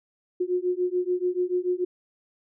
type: beating tone pair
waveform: sine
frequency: 357.3 / 364.2 Hz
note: F4 / F#4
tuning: +40 / -27 cents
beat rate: 6.9 Hz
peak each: -26 dBFS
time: 0.4-1.85 s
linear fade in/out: 10 ms
effects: none